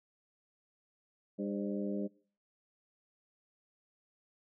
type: harmonic tone with a mistuned harmonic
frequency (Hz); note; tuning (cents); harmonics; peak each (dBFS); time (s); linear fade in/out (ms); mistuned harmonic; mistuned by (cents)
100.7; G2; +47; 2 / 3 / 4 / 5 / 6; -36 / -40 / -42 / -44 / -46; 1.38-2.08; 20; 5; +62
effects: noise-tail reverb RT60 0.5 s tail -24 dB re dry